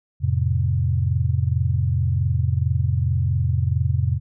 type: chord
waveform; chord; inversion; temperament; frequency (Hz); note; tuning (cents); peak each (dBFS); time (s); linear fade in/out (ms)
sine; F major; none; equal with one note detuned; 87.31 / 110 / 131.87; F2 / A2 / C3; 0 / 0 / +14; -21 / -23 / -22; 0.2-4.2; 50
effects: none